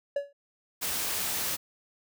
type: tone with exponential decay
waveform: triangle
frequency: 567 Hz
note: C#5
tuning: 39 cents sharp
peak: -21 dBFS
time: 0.16-0.33 s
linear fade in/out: 5 ms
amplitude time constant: 36 ms
type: noise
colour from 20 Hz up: white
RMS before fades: -31 dBFS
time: 0.81-1.57 s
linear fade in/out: 20 ms
effects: none